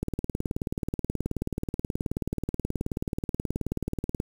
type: click train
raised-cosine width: 3 ms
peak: -15 dBFS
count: 79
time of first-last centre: 0.03-4.201 s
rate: 18.7 Hz
effects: 7-bit